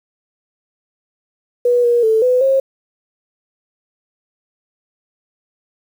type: tone with pitch steps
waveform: sine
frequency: 486.9 / 477.2 / 441.7 / 502 / 537 Hz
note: B4 / A#4 / A4 / B4 / C5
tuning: -25 / +41 / +7 / +28 / +45 cents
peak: -10 dBFS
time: 1.65-2.6 s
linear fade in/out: 5 ms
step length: 190 ms
effects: 7-bit